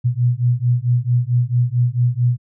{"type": "beating tone pair", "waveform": "sine", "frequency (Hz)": [120, 124.5], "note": ["B2", "B2"], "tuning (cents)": [-49, 14], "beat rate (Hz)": 4.5, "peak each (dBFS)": -17, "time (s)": [0.04, 2.38], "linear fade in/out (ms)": 20, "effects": []}